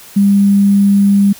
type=tone with sample-and-hold; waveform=sine; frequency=200 Hz; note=G3; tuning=35 cents sharp; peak=-6 dBFS; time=0.16-1.33 s; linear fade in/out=10 ms; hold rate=11025 Hz; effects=white hiss -37 dBFS RMS until 1.39 s